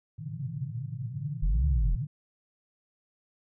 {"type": "band-pass noise", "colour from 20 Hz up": "pink", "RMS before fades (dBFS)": -35, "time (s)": [0.18, 2.07], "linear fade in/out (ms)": 10, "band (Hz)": [110, 160], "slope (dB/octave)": 96}
{"type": "exponential two-way sweep", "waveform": "sine", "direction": "up then down", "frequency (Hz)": [38.86, 73.2, 38.86], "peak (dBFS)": -22, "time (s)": [1.42, 1.96], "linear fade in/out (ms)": 10, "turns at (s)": 1.67}
{"effects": []}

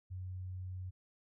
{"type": "tone", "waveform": "sine", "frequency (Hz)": 92.2, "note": "F#2", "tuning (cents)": -6, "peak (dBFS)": -40, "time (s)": [0.1, 0.91], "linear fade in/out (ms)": 20, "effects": []}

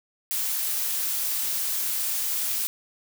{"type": "noise", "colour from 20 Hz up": "blue", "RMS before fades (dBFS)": -27, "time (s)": [0.31, 2.67], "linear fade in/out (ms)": 0, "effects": []}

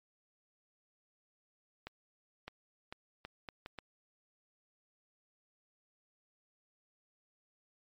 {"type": "accelerating click train", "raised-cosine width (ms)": 0.3, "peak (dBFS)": -27, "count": 7, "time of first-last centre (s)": [1.87, 3.787], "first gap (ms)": 610, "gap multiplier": 0.73, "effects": ["MP3 64 kbps"]}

